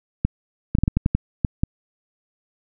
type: clicks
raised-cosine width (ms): 5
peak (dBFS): -5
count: 10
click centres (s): 0.25 / 0.751 / 0.786 / 0.836 / 0.879 / 0.97 / 1.061 / 1.15 / 1.448 / 1.635
effects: none